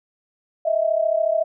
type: tone pair together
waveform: sine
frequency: 630.1 / 664 Hz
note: D#5 / E5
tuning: +22 / +12 cents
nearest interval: minor second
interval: 90 cents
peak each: -20 dBFS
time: 0.65-1.44 s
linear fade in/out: 10 ms
effects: none